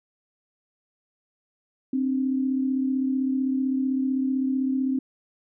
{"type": "tone pair together", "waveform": "sine", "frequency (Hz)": [262, 297.7], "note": ["C4", "D4"], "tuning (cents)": [2, 24], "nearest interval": "major second", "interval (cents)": 222, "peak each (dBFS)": [-22, -31], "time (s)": [1.93, 4.99], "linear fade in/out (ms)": 5, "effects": []}